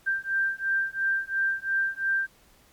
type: beating tone pair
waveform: sine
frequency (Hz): 1576 / 1578.9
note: G6 / G6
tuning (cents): +9 / +12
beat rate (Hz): 2.9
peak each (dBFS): -27 / -27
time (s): 0.06-2.27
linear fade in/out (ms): 20
effects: pink hiss -59 dBFS RMS until 2.72 s + MP3 96 kbps